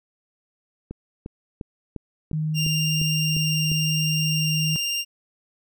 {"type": "click train", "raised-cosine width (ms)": 3, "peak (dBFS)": -20, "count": 9, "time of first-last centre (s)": [0.91, 3.717], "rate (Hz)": 2.85}
{"type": "tone", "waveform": "sine", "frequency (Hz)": 155.3, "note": "D#3", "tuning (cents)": -3, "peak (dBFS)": -22, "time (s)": [2.33, 4.76], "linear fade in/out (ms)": 0}
{"type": "tone with vibrato", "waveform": "25% pulse", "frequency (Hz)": 2791, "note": "F7", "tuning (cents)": -2, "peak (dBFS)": -20, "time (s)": [2.54, 5.05], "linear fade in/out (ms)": 50, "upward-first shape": "triangle", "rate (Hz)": 19, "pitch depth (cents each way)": 13}
{"effects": []}